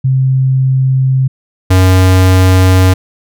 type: tone pair in turn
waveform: sine / square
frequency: 131.8 / 93.01 Hz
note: C3 / F#2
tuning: +13 / +10 cents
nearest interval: tritone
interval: 603 cents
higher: first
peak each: -7 / -5 dBFS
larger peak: second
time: 0.04-1.28 / 1.7-2.94 s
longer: neither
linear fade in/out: 10 ms
effects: none